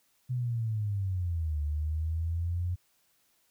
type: linear two-way sweep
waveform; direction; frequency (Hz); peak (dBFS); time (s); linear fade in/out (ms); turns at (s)
sine; down then up; 127.3 to 73.42 to 89.7; -28; 0.29-2.76; 20; 1.61
effects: white hiss -70 dBFS RMS until 3.5 s